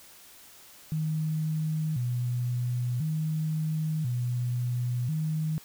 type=tone with vibrato; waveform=sine; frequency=138.59 Hz; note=C#3; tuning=in tune; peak=-26 dBFS; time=0.92-5.58 s; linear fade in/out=0 ms; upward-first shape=square; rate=0.48 Hz; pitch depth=210 cents each way; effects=white hiss -52 dBFS RMS until 5.64 s